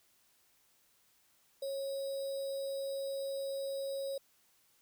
sine tone with sample-and-hold, 547 Hz, C#5, 23 cents flat, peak -35 dBFS, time 1.62-4.18 s, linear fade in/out 5 ms, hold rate 4410 Hz, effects white hiss -70 dBFS RMS until 4.81 s

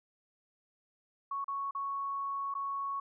sine tone with dropouts, 1108.7 Hz, C#6, in tune, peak -33 dBFS, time 1.31-3 s, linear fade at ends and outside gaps 5 ms, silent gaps 1.444-1.48 / 1.71-1.749 / 2.541-2.55 s, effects none

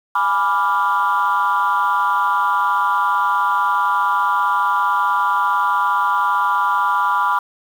sine chord, G# diminished seventh, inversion none, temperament equal, 830.6 / 987.8 / 1174.7 / 1396.9 Hz, G#5 / B5 / D6 / F6, 0 / 0 / 0 / 0 cents, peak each -23 / -17 / -18 / -21 dBFS, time 0.15-7.39 s, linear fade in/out 5 ms, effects tanh soft clip ceiling -8 dBFS + 7-bit

